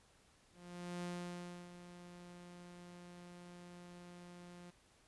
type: tone with ADSR envelope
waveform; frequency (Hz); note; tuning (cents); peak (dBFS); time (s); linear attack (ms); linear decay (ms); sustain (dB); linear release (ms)
sawtooth; 176.1; F3; +15; -37; 0.52-4.71; 510; 660; -12; 13
effects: pink hiss -69 dBFS RMS until 5.07 s + resampled to 24000 Hz